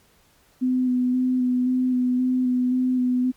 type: tone with vibrato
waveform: sine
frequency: 252.3 Hz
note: B3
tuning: 37 cents sharp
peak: -18 dBFS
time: 0.61-3.32 s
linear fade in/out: 20 ms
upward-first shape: square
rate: 1.9 Hz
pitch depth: 15 cents each way
effects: pink hiss -59 dBFS RMS until 3.36 s + MP3 96 kbps